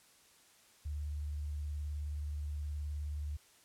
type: tone with vibrato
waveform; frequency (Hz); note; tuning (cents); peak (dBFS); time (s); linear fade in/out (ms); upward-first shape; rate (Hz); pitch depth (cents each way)
sine; 74; D2; +14; -36; 0.85-3.37; 10; sine; 19; 42
effects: white hiss -64 dBFS RMS until 3.64 s + low-pass 11000 Hz 12 dB/octave